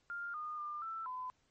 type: tone with pitch steps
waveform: sine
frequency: 1400 / 1222 / 1199 / 1329 / 1012 Hz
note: F6 / D#6 / D6 / E6 / B5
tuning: +4 / -32 / +36 / +14 / +42 cents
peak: -39 dBFS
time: 0.1-1.3 s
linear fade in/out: 0 ms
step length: 240 ms
effects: pink hiss -75 dBFS RMS until 1.5 s + MP3 32 kbps